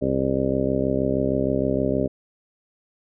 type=harmonic tone; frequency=66.4 Hz; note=C2; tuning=26 cents sharp; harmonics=1 / 2 / 3 / 4 / 5 / 6 / 7 / 8 / 9; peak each=-33 / -29 / -29 / -25 / -33 / -26 / -32 / -30 / -27 dBFS; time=0.01-2.08 s; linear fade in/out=20 ms; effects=none

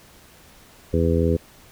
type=harmonic tone; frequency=83.1 Hz; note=E2; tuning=15 cents sharp; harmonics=1 / 2 / 3 / 4 / 5 / 6; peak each=-21 / -24 / -25 / -27 / -24 / -25 dBFS; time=0.93-1.37 s; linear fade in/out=10 ms; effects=pink hiss -50 dBFS RMS until 1.71 s

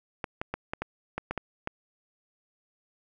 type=clicks; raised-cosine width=0.5 ms; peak=-16 dBFS; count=9; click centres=0.242 / 0.415 / 0.54 / 0.735 / 0.82 / 1.18 / 1.31 / 1.377 / 1.674 s; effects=none

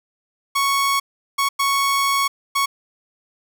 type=tone bursts at uneven times; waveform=sawtooth; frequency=1108.7 Hz; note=C#6; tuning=in tune; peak=-13 dBFS; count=4; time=0.55-1 / 1.38-1.49 / 1.59-2.28 / 2.55-2.66 s; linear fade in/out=10 ms; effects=none

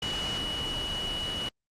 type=tone in noise; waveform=sine; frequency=2932 Hz; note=F#7; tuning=16 cents flat; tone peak=-31 dBFS; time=0.02-1.49 s; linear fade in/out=5 ms; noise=pink; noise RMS=-35 dBFS; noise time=0.02-1.49 s; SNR=+1 dB; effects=low-pass 7000 Hz 12 dB/octave + Opus 48 kbps

